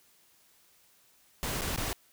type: noise with dropouts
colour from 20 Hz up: pink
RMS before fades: -33 dBFS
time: 1.43-1.93 s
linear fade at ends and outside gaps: 0 ms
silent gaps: 1.611-1.618 / 1.761-1.776 s
effects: white hiss -64 dBFS RMS until 2.12 s